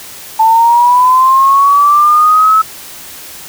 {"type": "linear sweep", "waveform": "sine", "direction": "up", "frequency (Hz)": [880, 1305], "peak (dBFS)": -4, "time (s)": [0.39, 2.62], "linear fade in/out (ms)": 10, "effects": ["white hiss -30 dBFS RMS until 3.48 s"]}